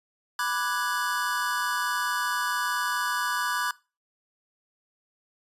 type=chord; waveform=square; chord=G# half-diminished seventh; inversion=first; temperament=equal; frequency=987.8 / 1174.7 / 1480 / 1661.2 Hz; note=B5 / D6 / F#6 / G#6; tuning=0 / 0 / 0 / 0 cents; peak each=-32 dBFS; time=0.39-3.71 s; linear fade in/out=2 ms; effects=noise-tail reverb RT60 0.3 s tail -21 dB re dry + resampled to 32000 Hz